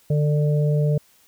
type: harmonic tone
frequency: 148.6 Hz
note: D3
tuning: 21 cents sharp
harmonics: 1 / 3 / 4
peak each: -17 / -27 / -29 dBFS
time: 0.1-0.98 s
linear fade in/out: 5 ms
effects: white hiss -57 dBFS RMS until 1.27 s